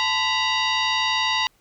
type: tone with frequency modulation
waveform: sine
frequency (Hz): 880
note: A5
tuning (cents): 0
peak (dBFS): -19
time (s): 0-1.47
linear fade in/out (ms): 0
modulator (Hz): 952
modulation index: 3.9
effects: pink hiss -62 dBFS RMS until 1.6 s

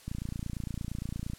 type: click train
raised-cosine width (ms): 5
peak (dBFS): -23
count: 37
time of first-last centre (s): 0.08-1.334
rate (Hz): 28.7
effects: white hiss -55 dBFS RMS until 1.38 s + low-pass 11000 Hz 12 dB/octave

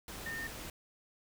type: tone in noise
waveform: sine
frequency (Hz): 1820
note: A#6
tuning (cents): -42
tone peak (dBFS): -38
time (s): 0.26-0.47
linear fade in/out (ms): 2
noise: pink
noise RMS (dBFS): -45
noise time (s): 0.08-0.7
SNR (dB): +4
effects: none

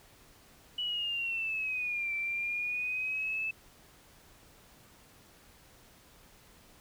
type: linear two-way sweep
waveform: sine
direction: down then up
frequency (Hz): 2960 to 2334 to 2627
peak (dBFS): -31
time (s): 0.78-3.51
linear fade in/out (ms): 5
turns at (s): 2.14
effects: pink hiss -59 dBFS RMS until 6.8 s

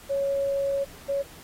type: tone pair in turn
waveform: sine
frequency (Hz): 554.4 / 557.2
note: C#5 / C#5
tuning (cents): 0 / +9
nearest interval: unison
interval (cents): 9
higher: second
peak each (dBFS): -23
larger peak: neither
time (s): 0.09-0.85 / 1.08-1.23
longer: first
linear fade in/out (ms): 20
effects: pink hiss -48 dBFS RMS until 1.43 s + AAC 48 kbps

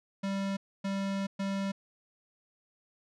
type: tone bursts at uneven times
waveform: square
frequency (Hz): 196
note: G3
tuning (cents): 0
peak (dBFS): -31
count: 3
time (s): 0.23-0.57 / 0.84-1.27 / 1.39-1.72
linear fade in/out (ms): 10
effects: low-pass 6000 Hz 12 dB/octave

